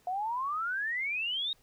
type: exponential sweep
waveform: sine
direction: up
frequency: 708 to 3800 Hz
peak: -30 dBFS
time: 0.07-1.53 s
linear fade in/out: 2 ms
effects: pink hiss -66 dBFS RMS until 1.62 s